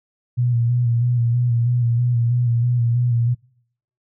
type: tone with vibrato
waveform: sine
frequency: 120 Hz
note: B2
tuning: 49 cents flat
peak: -15 dBFS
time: 0.37-3.35 s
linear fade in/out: 20 ms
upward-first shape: square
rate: 3.1 Hz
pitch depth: 34 cents each way
effects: noise-tail reverb RT60 0.7 s tail -26 dB re dry